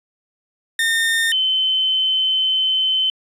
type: tone pair in turn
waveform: 30% pulse / sine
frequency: 1822 / 3064 Hz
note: A#6 / G7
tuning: -40 / -40 cents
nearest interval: major sixth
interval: 900 cents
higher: second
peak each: -13 / -15 dBFS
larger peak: first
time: 0.79-1.32 / 1.32-3.1 s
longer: second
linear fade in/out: 2 ms
effects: resampled to 32000 Hz + 9-bit